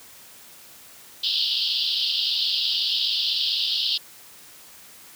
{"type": "band-pass noise", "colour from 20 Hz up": "pink", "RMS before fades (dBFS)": -24, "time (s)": [1.23, 3.98], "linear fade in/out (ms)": 10, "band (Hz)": [2900, 5000], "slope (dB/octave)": 96, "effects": ["white hiss -47 dBFS RMS until 5.15 s", "high-pass 60 Hz 12 dB/octave"]}